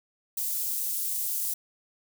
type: high-pass noise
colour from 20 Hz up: white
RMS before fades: -30 dBFS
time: 0.37-1.54 s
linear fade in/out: 5 ms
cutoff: 8700 Hz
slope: 12 dB/octave
effects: none